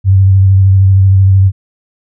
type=tone with vibrato; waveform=sine; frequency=96.2 Hz; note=G2; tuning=32 cents flat; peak=-3 dBFS; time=0.04-1.52 s; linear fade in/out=50 ms; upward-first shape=sine; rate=13 Hz; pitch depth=26 cents each way; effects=none